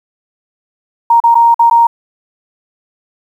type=tone with dropouts; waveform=sine; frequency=932.3 Hz; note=A#5; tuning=in tune; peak=-4 dBFS; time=1.1-1.87 s; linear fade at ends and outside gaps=5 ms; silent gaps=1.202-1.238 / 1.345-1.352 / 1.544-1.593 / 1.699-1.71 s; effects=7-bit